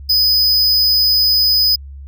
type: tone with amplitude modulation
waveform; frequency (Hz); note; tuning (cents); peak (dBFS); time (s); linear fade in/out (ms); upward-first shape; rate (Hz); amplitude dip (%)
square; 5010; D#8; +11; -9; 0.09-1.76; 10; sine; 290; 40
effects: added 69 Hz sine -30 dBFS peak until 2.07 s